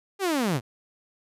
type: linear sweep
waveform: sawtooth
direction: down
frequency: 408.1 to 104.7 Hz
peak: -19 dBFS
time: 0.19-0.61 s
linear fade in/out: 50 ms
effects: resampled to 32000 Hz